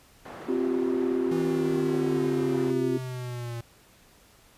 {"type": "band-pass noise", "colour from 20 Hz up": "white", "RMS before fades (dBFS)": -42, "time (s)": [0.25, 2.71], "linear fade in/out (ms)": 5, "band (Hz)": [130, 970], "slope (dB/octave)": 12}
{"type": "chord", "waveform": "sine", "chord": "C suspended fourth", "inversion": "none", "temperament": "equal with one note detuned", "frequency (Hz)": [261.6, 349.2, 386.8], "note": ["C4", "F4", "G4"], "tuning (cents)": [0, 0, -23], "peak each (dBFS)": -28, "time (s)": [0.48, 2.98], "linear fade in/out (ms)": 10}
{"type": "linear sweep", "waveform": "square", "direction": "down", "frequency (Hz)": [164.81, 116.54], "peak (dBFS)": -33, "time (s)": [1.31, 3.61], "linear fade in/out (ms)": 5}
{"effects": ["pink hiss -57 dBFS RMS until 4.57 s", "resampled to 32000 Hz"]}